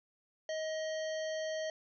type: harmonic tone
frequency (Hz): 630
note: D#5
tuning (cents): +21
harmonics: 1 / 3 / 5 / 7 / 9 / 10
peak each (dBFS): -35 / -45 / -49 / -52 / -54 / -55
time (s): 0.49-1.7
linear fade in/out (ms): 2
effects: none